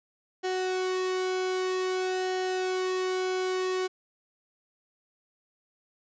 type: tone with flanger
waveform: sawtooth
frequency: 371.2 Hz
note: F#4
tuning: 6 cents sharp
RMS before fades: -29 dBFS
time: 0.43-3.88 s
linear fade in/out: 20 ms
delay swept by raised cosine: 0.82 to 1.61 ms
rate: 0.52 Hz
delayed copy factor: -0.55
effects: resampled to 16000 Hz